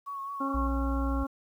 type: tone with vibrato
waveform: sine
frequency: 1108.7 Hz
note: C#6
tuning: in tune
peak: -34 dBFS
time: 0.06-0.69 s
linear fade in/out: 20 ms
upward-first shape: sine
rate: 4.8 Hz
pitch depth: 26 cents each way
type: harmonic tone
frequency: 273.3 Hz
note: C#4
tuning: 24 cents flat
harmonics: 1 / 2 / 3 / 4 / 5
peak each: -31 / -39 / -42 / -38 / -41 dBFS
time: 0.4-1.27 s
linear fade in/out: 10 ms
type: tone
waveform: sine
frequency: 59.9 Hz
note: A#1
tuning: 48 cents sharp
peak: -28 dBFS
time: 0.54-1.24 s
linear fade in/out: 10 ms
effects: 10-bit